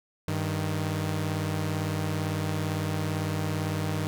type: tone pair together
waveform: sawtooth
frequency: 97.8 / 155.62 Hz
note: G2 / D#3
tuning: -4 / +1 cents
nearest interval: minor sixth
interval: 805 cents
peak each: -26 dBFS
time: 0.28-4.07 s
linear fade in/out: 0 ms
effects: none